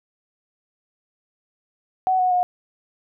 sine tone with pitch steps, 749 / 734.9 / 721 Hz, F#5 / F#5 / F#5, +21 / -12 / -45 cents, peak -16 dBFS, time 2.07-2.43 s, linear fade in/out 0 ms, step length 120 ms, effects none

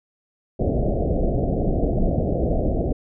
pink low-pass noise, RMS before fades -21 dBFS, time 0.59-2.93 s, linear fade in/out 10 ms, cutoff 710 Hz, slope 96 dB/octave, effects none

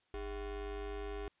square ring-modulated tone, 178.5 Hz, F3, 38 cents sharp, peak -37 dBFS, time 0.14-1.28 s, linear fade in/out 0 ms, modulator 228 Hz, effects white hiss -75 dBFS RMS until 1.4 s + resampled to 8000 Hz

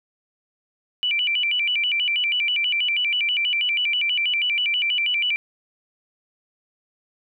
sine tone with vibrato, 2637 Hz, E7, in tune, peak -19 dBFS, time 1.03-5.36 s, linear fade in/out 0 ms, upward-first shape square, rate 6.2 Hz, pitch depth 200 cents each way, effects none

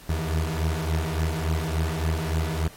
30% pulse beating tone pair, 78.1 / 81.6 Hz, D#2 / E2, +7 / -17 cents, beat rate 3.5 Hz, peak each -24 dBFS, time 0.09-2.68 s, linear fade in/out 5 ms, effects pink hiss -48 dBFS RMS until 2.76 s + AAC 48 kbps

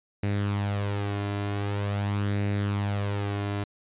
sawtooth tone with flanger, 101.4 Hz, G#2, 41 cents flat, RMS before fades -28 dBFS, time 0.23-3.64 s, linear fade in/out 5 ms, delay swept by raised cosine 0.45 to 2.95 ms, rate 0.45 Hz, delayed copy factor +0.5, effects resampled to 8000 Hz

